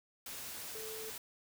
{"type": "tone in noise", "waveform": "sine", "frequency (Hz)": 440, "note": "A4", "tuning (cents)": 0, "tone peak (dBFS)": -45, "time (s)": [0.75, 1.1], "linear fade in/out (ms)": 2, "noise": "white", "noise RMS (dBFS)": -45, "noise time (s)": [0.26, 1.18], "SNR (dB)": -3, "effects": []}